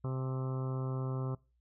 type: harmonic tone with a mistuned harmonic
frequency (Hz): 130.81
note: C3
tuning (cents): 0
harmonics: 1 / 2 / 3 / 4 / 5 / 6 / 7 / 8 / 9 / 10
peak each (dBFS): -33 / -44 / -44 / -48 / -52 / -55 / -55 / -51 / -53 / -53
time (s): 0.04-1.35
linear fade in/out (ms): 5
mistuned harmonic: 7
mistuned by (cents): -45
effects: noise-tail reverb RT60 0.3 s tail -23 dB re dry + added 60 Hz sine -70 dBFS peak until 1.6 s